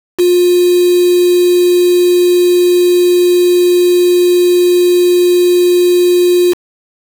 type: tone with quantisation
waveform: sine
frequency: 355.5 Hz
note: F4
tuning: 31 cents sharp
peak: -6 dBFS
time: 0.18-6.54 s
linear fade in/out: 20 ms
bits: 3
effects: none